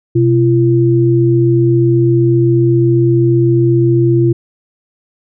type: tone pair together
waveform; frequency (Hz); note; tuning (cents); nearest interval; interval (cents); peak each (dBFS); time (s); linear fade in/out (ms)
sine; 126.1 / 341; B2 / F4; +36 / -41; octave + perfect fourth; 1723; -10; 0.15-4.33; 10
effects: none